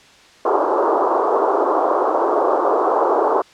pink band-pass noise, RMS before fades -17 dBFS, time 0.45-3.42 s, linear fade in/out 5 ms, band 340 to 1200 Hz, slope 48 dB/octave, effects white hiss -47 dBFS RMS until 3.53 s + low-pass 5000 Hz 12 dB/octave

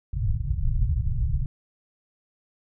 pink low-pass noise, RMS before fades -24 dBFS, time 0.13-1.46 s, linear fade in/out 2 ms, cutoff 140 Hz, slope 48 dB/octave, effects none

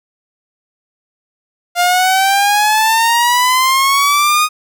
sawtooth exponential sweep, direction up, 698.5 to 1244.5 Hz, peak -6 dBFS, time 1.75-4.49 s, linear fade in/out 50 ms, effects none

